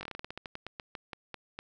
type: slowing click train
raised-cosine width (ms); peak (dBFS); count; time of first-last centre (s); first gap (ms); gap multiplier
0.3; -23; 18; 0.01-1.59; 20; 1.17
effects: none

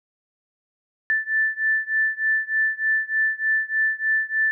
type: beating tone pair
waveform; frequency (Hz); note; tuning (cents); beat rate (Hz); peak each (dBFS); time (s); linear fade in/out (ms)
sine; 1760 / 1763.3; A6 / A6; 0 / +3; 3.3; -22 / -23; 1.1-4.51; 0
effects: none

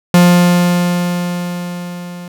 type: tone with level ramp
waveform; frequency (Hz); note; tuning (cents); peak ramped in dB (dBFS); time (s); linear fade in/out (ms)
45% pulse; 176.1; F3; +15; -4 to -27; 0.14-2.28; 2
effects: none

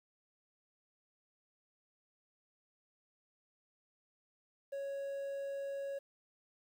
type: tone with quantisation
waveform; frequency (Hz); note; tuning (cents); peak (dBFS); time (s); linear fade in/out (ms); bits
triangle; 554.4; C#5; 0; -36; 4.72-5.99; 10; 11
effects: none

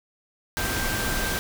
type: tone in noise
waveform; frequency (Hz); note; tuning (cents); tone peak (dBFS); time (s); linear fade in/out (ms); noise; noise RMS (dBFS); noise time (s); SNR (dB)
sine; 1572; G6; +4; -31; 0.57-1.39; 0; pink; -27; 0.57-1.39; -7
effects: none

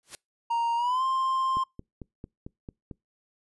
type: noise with exponential growth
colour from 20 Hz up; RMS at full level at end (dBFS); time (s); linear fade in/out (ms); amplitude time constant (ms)
white; -36; 0.03-0.15; 0; 25
type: tone with pitch glide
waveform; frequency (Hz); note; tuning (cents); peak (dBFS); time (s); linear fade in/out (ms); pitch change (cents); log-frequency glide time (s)
triangle; 932.3 to 1052.5; A#5 to C6; 0 to +10; -22; 0.5-1.64; 10; +210; 0.76-1.03
type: click train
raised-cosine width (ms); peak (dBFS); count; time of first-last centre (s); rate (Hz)
3; -26; 7; 1.57-2.912; 4.47
effects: noise-tail reverb RT60 0.2 s tail -26 dB re dry + resampled to 24000 Hz

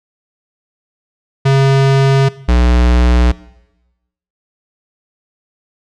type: tone pair in turn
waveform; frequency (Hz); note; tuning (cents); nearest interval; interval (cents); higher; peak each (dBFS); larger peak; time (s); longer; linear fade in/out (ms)
square; 136 / 60.58; C#3 / B1; -33 / -33; octave + major second; 1400; first; -8; neither; 1.45-2.29 / 2.48-3.32; neither; 10
effects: noise-tail reverb RT60 1.0 s tail -20 dB re dry + low-pass 5000 Hz 12 dB/octave

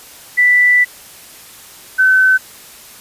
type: tone pair in turn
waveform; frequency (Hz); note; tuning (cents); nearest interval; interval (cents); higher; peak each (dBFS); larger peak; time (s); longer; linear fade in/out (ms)
sine; 1975.5 / 1523.9; B6 / G6; 0 / -49; major third; 449; first; -7; neither; 0.37-0.85 / 1.98-2.38; first; 20
effects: white hiss -38 dBFS RMS until 3 s + resampled to 32000 Hz

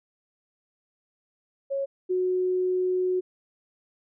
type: tone pair in turn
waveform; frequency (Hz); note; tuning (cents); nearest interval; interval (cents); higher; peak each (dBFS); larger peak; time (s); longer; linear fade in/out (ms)
sine; 550 / 367.1; C#5 / F#4; -14 / -14; perfect fifth; 700; first; -25 / -22; second; 1.7-1.86 / 2.09-3.21; second; 20
effects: none

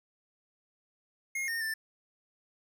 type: tone with pitch steps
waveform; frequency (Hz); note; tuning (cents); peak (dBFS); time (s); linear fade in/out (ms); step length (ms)
square; 2144 / 1835 / 1774; C7 / A#6 / A6; +42 / -28 / +14; -32; 1.35-1.74; 5; 130
effects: none

